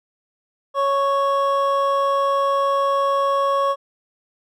triangle tone pair together, 554.4 / 1107.9 Hz, C#5 / C#6, 0 / -1 cents, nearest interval octave, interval 1199 cents, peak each -18 / -17 dBFS, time 0.74-3.76 s, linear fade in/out 50 ms, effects none

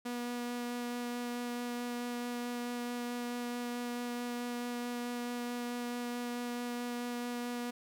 sawtooth tone with vibrato, 242 Hz, B3, 35 cents flat, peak -32 dBFS, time 0.05-7.71 s, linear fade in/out 10 ms, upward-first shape sine, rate 4.6 Hz, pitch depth 8 cents each way, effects none

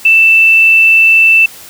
sine tone, 2658 Hz, E7, 14 cents sharp, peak -3 dBFS, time 0.05-1.46 s, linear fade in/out 5 ms, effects white hiss -33 dBFS RMS until 1.69 s

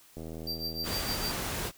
click train, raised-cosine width 2 ms, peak -28 dBFS, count 60, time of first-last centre 0.17-0.903 s, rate 80.5 Hz
square tone with tremolo, 4699 Hz, D8, in tune, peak -31 dBFS, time 0.47-1.32 s, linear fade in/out 2 ms, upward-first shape triangle, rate 6.6 Hz, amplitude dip 90%
pink noise, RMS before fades -34 dBFS, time 0.83-1.72 s, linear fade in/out 50 ms
effects white hiss -58 dBFS RMS until 1.77 s

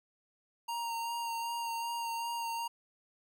square tone with vibrato, 930 Hz, A#5, 4 cents flat, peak -35 dBFS, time 0.68-2.68 s, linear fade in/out 10 ms, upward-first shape sine, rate 2.6 Hz, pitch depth 18 cents each way, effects none

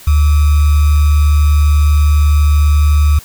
sine tone with sample-and-hold, 74 Hz, D2, 14 cents sharp, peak -6 dBFS, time 0.07-3.19 s, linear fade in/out 5 ms, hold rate 1225 Hz, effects white hiss -37 dBFS RMS until 3.24 s

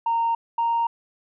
sine tone pair in turn, 923 / 928.9 Hz, A#5 / A#5, -17 / -6 cents, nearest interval unison, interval 11 cents, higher second, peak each -18 dBFS, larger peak neither, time 0.06-0.35 / 0.58-0.87 s, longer neither, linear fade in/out 5 ms, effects tanh soft clip ceiling -16 dBFS

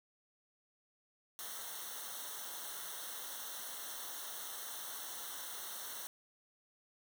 white noise with comb filter, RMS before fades -45 dBFS, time 1.39-6.07 s, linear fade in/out 0 ms, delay 0.41 ms, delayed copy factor -1, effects none

